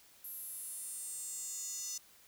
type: tone with high-pass filter sweep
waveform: square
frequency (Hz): 401.2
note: G4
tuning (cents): +40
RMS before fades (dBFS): -43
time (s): 0.24-1.98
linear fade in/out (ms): 5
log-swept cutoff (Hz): 12000 to 6000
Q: 5.6
effects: white hiss -62 dBFS RMS until 2.27 s